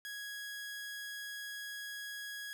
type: tone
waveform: sawtooth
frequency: 1661.2 Hz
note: G#6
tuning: in tune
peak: -38 dBFS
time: 0.05-2.53 s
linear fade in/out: 0 ms
effects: none